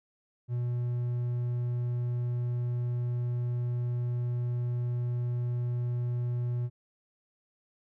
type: tone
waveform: triangle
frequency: 121.5 Hz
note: B2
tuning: 28 cents flat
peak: -26 dBFS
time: 0.48-6.7 s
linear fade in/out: 50 ms
effects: none